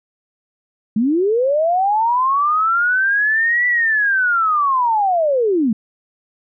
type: linear two-way sweep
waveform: sine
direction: up then down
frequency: 203.4 to 1975.5 to 203.4 Hz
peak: -13 dBFS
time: 0.96-5.73 s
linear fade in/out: 5 ms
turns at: 3.67 s
effects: none